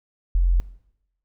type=tone; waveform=sine; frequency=43.65 Hz; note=F1; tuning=in tune; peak=-15 dBFS; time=0.35-0.6 s; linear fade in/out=0 ms; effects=noise-tail reverb RT60 0.8 s tail -19 dB re dry